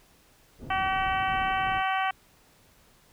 pink low-pass noise, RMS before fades -40 dBFS, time 0.58-1.83 s, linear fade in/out 50 ms, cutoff 410 Hz, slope 12 dB/octave
harmonic tone, 381.5 Hz, G4, 47 cents flat, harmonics 2 / 3 / 4 / 5 / 6 / 7 / 8, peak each -27 / -31 / -33 / -35 / -37 / -38 / -39 dBFS, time 0.7-2.11 s, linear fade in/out 5 ms
effects pink hiss -60 dBFS RMS until 3.12 s

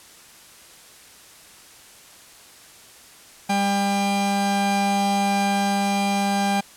45% pulse tone pair together, 199.37 / 798 Hz, G3 / G5, +30 / +31 cents, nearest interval 2 octaves, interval 2401 cents, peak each -22 dBFS, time 3.49-6.61 s, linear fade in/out 10 ms, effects white hiss -47 dBFS RMS until 6.76 s + low-pass 11000 Hz 12 dB/octave

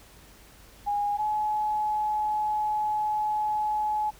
sine tone pair in turn, 821 / 849.5 Hz, G#5 / G#5, -20 / +39 cents, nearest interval minor second, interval 59 cents, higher second, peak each -24 dBFS, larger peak neither, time 0.86-1.18 / 1.18-4.11 s, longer second, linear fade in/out 20 ms, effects added 50 Hz sine -55 dBFS peak until 4.19 s + pink hiss -53 dBFS RMS until 4.19 s

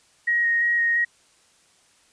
sine tone with vibrato, 1880 Hz, A#6, 14 cents sharp, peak -18 dBFS, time 0.27-1.05 s, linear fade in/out 10 ms, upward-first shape square, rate 2.9 Hz, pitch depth 11 cents each way, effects white hiss -59 dBFS RMS until 2.12 s + resampled to 22050 Hz

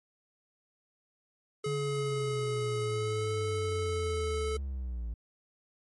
square tone with pitch glide, 424.1 to 435.5 Hz, G#4 to A4, +36 to -18 cents, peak -32 dBFS, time 1.64-4.57 s, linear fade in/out 5 ms, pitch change +46 cents, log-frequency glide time 2.82-3.32 s
triangle linear sweep, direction down, 146.83 to 55.4 Hz, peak -31 dBFS, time 1.66-5.14 s, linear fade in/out 5 ms
effects MP3 48 kbps

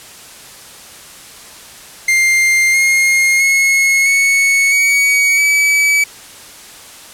45% pulse tone with pitch steps, 2100 / 2137 / 2174 / 2212 / 2251 / 2290 Hz, C7 / C7 / C#7 / C#7 / C#7 / D7, +6 / +36 / -34 / -4 / +26 / -44 cents, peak -9 dBFS, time 2.08-6.04 s, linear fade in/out 5 ms, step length 660 ms, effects white hiss -36 dBFS RMS until 7.13 s + low-pass 11000 Hz 12 dB/octave

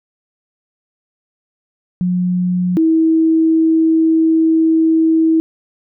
sine tone pair in turn, 180.1 / 322.6 Hz, F#3 / E4, -46 / -37 cents, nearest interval minor seventh, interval 1009 cents, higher second, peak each -13 / -9 dBFS, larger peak second, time 2.01-2.77 / 2.77-5.4 s, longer second, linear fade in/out 0 ms, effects none

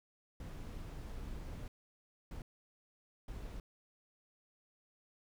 brown noise bursts at uneven times, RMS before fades -45 dBFS, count 3, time 0.4-1.68 / 2.31-2.42 / 3.28-3.6 s, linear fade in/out 2 ms, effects none

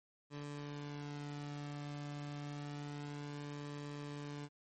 sawtooth tone with flanger, 145.4 Hz, D3, 17 cents flat, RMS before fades -45 dBFS, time 0.3-4.49 s, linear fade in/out 50 ms, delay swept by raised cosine 1.4 to 2.11 ms, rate 0.28 Hz, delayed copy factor -0.6, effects MP3 32 kbps

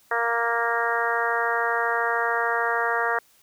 harmonic tone, 233.1 Hz, A#3, in tune, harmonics 2 / 3 / 4 / 5 / 6 / 7 / 8, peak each -29 / -29 / -29 / -29 / -29 / -29 / -29 dBFS, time 0.11-3.19 s, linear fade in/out 5 ms, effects white hiss -59 dBFS RMS until 3.42 s

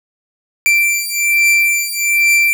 45% pulse beating tone pair, 2349 / 2350.2 Hz, D7 / D7, 0 / +1 cents, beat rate 1.2 Hz, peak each -14 dBFS, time 0.66-2.53 s, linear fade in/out 0 ms, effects none

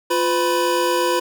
square tone cluster, 351.2 / 504 / 985 Hz, F4 / B4 / B5, +10 / +35 / -5 cents, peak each -22 dBFS, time 0.1-1.2 s, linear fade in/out 10 ms, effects none

